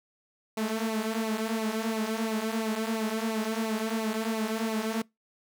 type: tone with flanger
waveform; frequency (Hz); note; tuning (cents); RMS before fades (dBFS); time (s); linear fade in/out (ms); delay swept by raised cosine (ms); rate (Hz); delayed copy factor
sawtooth; 221.1; A3; +9; -30; 0.57-5.02; 5; 0.58 to 5.68; 2.9; -0.7
effects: noise-tail reverb RT60 0.2 s tail -25 dB re dry